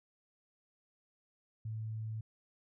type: tone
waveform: sine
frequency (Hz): 110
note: A2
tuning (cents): 0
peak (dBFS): -37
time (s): 1.65-2.21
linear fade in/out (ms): 5
effects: none